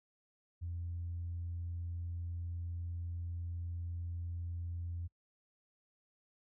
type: tone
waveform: sine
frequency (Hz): 85.9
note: F2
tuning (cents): -28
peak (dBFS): -37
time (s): 0.61-5.08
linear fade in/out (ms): 20
effects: noise-tail reverb RT60 0.1 s tail -23 dB re dry + tanh soft clip ceiling -33 dBFS